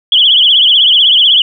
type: tone with vibrato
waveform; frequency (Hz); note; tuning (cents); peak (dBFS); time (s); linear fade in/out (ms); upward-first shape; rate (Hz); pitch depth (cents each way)
sine; 3165; G7; +16; -4; 0.12-1.42; 2; triangle; 16; 170
effects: none